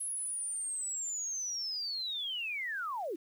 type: linear sweep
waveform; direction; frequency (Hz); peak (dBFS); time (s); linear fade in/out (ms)
sine; down; 10790 to 289.1; -34; 0-3.16; 10
effects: 10-bit